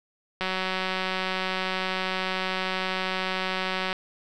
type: click train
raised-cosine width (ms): 0.3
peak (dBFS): -12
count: 659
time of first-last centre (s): 0.41-3.929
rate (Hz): 187
effects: none